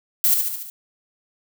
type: noise with echo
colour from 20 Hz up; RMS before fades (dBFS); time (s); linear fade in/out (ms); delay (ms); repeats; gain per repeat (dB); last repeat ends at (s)
violet; -17; 0.24-0.34; 0; 72; 5; -4; 0.7
effects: none